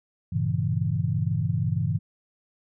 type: chord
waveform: sine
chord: G diminished seventh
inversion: none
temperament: equal with one note detuned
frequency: 98.79 / 116.54 / 138.59 / 164.81 Hz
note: G2 / Bb2 / Db3 / Fb3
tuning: +14 / 0 / 0 / 0 cents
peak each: -28 dBFS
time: 0.32-1.99 s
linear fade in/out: 10 ms
effects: none